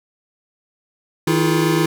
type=tone cluster; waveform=square; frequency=159.2 / 318.1 / 345.8 / 420.5 Hz; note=D#3 / D#4 / F4 / G#4; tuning=+40 / +38 / -17 / +22 cents; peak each=-20 / -21 / -20 / -25 dBFS; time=1.27-1.86 s; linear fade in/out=5 ms; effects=none